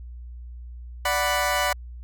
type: chord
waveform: 20% pulse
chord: B minor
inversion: first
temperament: equal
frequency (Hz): 587.3 / 740 / 987.8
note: D5 / F#5 / B5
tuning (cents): 0 / 0 / 0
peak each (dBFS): -21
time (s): 1.05-1.73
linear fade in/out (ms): 5
effects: added 60 Hz sine -36 dBFS peak until 2.03 s